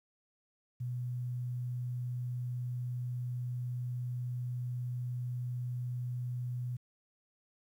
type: tone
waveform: sine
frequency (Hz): 123.47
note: B2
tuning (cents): 0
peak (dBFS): -34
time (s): 0.8-6.77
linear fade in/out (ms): 10
effects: 11-bit